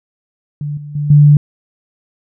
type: tone with level steps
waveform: sine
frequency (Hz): 146.83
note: D3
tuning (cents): 0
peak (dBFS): -18 / -26 / -15 / -3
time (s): 0.61-1.37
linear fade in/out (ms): 2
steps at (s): 0.77 / 0.95 / 1.1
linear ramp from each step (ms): 5
effects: none